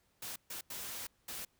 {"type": "noise bursts at uneven times", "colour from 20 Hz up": "white", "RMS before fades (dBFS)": -43, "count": 4, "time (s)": [[0.22, 0.36], [0.5, 0.61], [0.7, 1.07], [1.28, 1.45]], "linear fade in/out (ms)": 5, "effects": ["pink hiss -74 dBFS RMS until 1.59 s"]}